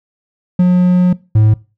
triangle tone pair in turn, 179.9 / 108.08 Hz, F#3 / A2, -48 / -30 cents, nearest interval major sixth, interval 882 cents, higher first, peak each -4 dBFS, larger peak neither, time 0.59-1.13 / 1.35-1.54 s, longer first, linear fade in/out 5 ms, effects noise-tail reverb RT60 0.3 s tail -21 dB re dry

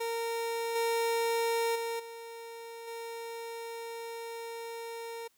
30% pulse tone with level steps, 461.5 Hz, A#4, 17 cents flat, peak -29 / -25 / -30 / -40 / -36 dBFS, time 0-5.28 s, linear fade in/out 10 ms, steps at 0.75 / 1.75 / 1.99 / 2.87 s, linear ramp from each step 10 ms, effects white hiss -70 dBFS RMS until 5.37 s

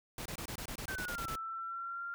pink noise bursts, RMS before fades -42 dBFS, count 12, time 0.18-1.356 s, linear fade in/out 2 ms, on 76 ms, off 24 ms
sine exponential two-way sweep, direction down then up, 1568 to 1318 to 1394 Hz, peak -38 dBFS, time 0.88-2.14 s, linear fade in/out 0 ms, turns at 1.3 s
effects none

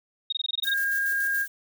sine tone bursts, 3729 Hz, A#7, in tune, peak -24 dBFS, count 10, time 0.3-0.739 s, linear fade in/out 5 ms, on 25 ms, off 21 ms
violet noise with tremolo, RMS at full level -35 dBFS, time 0.63-1.48 s, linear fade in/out 5 ms, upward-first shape square, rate 7 Hz, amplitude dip 45%
sine tone, 1617 Hz, G#6, 47 cents flat, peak -23 dBFS, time 0.64-1.47 s, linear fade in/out 50 ms
effects none

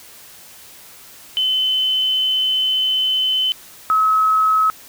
sine tone pair in turn, 3045 / 1284.3 Hz, F#7 / E6, +49 / -46 cents, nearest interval octave + minor third, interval 1495 cents, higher first, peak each -15 / -12 dBFS, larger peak second, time 1.37-3.52 / 3.9-4.7 s, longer first, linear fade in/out 0 ms, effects white hiss -42 dBFS RMS until 4.88 s

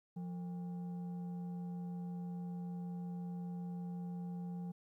sine tone with frequency modulation, 175.4 Hz, F3, 8 cents sharp, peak -39 dBFS, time 0.16-4.72 s, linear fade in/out 10 ms, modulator 627 Hz, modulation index 0.27, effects tanh soft clip ceiling -35 dBFS + 13-bit

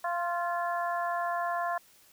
harmonic tone with a mistuned harmonic, 345.8 Hz, F4, 17 cents flat, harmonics 2 / 3 / 4 / 5, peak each -31 / -33 / -39 / -38 dBFS, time 0.04-1.78 s, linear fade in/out 5 ms, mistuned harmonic 3, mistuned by +22 cents, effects white hiss -60 dBFS RMS until 2.12 s

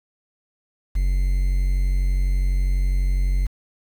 triangle tone with quantisation, 46.05 Hz, F#1, 7 cents flat, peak -15 dBFS, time 0.95-3.47 s, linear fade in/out 10 ms, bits 7, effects none

